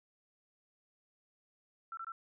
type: tone bursts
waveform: sine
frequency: 1342 Hz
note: E6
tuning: 31 cents sharp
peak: -40 dBFS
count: 3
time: 1.92-2.12 s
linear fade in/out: 2 ms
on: 52 ms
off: 22 ms
effects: none